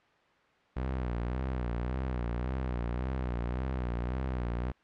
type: tone with vibrato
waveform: sawtooth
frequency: 62 Hz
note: B1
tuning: 7 cents sharp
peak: -27 dBFS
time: 0.76-4.72 s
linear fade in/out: 10 ms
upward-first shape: sine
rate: 1.8 Hz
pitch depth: 95 cents each way
effects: white hiss -64 dBFS RMS until 4.83 s + low-pass 2000 Hz 12 dB/octave